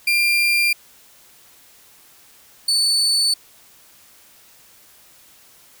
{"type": "tone pair in turn", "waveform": "35% pulse", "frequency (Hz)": [2388, 4487], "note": ["D7", "C#8"], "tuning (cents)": [28, 20], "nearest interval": "major seventh", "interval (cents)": 1092, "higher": "second", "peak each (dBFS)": [-13, -14], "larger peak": "first", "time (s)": [[0.07, 0.73], [2.68, 3.34]], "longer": "neither", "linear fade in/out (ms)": 5, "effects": ["white hiss -50 dBFS RMS until 5.8 s"]}